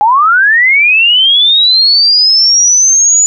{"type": "linear sweep", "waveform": "sine", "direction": "up", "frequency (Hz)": [804, 6960], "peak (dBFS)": -4, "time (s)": [0.01, 3.26], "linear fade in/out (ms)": 0, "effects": []}